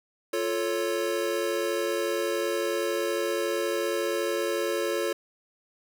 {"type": "chord", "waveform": "square", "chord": "F augmented", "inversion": "none", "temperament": "equal", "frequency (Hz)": [349.2, 440, 554.4], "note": ["F4", "A4", "C#5"], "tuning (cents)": [0, 0, 0], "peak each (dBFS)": -31, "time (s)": [0.33, 5.13], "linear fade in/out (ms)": 5, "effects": []}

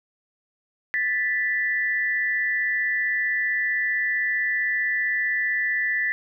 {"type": "tone pair together", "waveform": "sine", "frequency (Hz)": [1760, 1975.5], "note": ["A6", "B6"], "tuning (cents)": [0, 0], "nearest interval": "major second", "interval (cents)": 200, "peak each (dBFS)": -24, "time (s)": [0.94, 6.12], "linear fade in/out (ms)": 0, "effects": []}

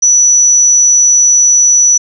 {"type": "tone", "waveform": "sine", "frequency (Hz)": 5920, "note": "F#8", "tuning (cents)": 0, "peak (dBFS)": -4, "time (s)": [0.02, 1.98], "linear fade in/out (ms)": 10, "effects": []}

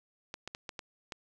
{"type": "clicks", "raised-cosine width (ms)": 0.2, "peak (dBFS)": -22, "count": 6, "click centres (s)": [0.341, 0.476, 0.549, 0.692, 0.792, 1.122], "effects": []}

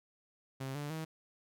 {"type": "tone with pitch steps", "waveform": "sawtooth", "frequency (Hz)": [133.8, 145.91, 159.12], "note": ["C3", "D3", "D#3"], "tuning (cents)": [39, -11, 39], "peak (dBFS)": -34, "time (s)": [0.6, 1.05], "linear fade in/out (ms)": 10, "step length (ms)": 150, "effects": []}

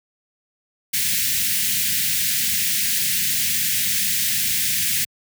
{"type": "band-stop noise", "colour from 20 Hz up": "white", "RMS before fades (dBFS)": -21, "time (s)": [0.93, 5.05], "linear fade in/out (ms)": 10, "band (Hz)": [230, 1700], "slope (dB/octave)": 48, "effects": ["high-pass 80 Hz 12 dB/octave"]}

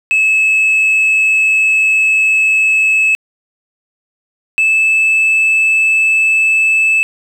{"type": "tone pair in turn", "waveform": "sine", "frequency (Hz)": [2597, 2620], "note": ["E7", "E7"], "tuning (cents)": [-26, -11], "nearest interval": "unison", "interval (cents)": 15, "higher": "second", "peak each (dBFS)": -6, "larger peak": "neither", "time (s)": [[0.11, 3.15], [4.58, 7.03]], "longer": "first", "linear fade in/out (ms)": 0, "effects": ["tanh soft clip ceiling -7 dBFS", "7-bit"]}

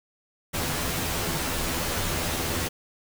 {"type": "noise with comb filter", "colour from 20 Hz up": "pink", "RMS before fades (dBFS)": -28, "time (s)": [0.53, 2.69], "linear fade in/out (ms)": 20, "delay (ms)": 12, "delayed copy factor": 0.75, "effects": []}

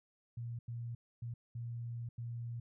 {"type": "tone bursts at uneven times", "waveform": "sine", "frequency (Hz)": 118, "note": "A#2", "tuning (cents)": 22, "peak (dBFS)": -39, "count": 5, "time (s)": [[0.37, 0.59], [0.68, 0.95], [1.22, 1.34], [1.55, 2.09], [2.18, 2.6]], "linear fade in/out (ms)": 5, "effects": []}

